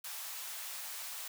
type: high-pass noise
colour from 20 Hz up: white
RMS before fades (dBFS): -43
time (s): 0.04-1.28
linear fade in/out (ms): 5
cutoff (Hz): 670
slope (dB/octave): 24
effects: none